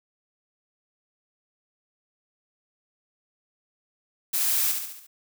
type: noise with echo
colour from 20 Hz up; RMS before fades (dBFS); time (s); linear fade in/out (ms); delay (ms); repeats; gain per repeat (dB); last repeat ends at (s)
blue; -25; 4.33-4.72; 10; 70; 5; -5; 5.07
effects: none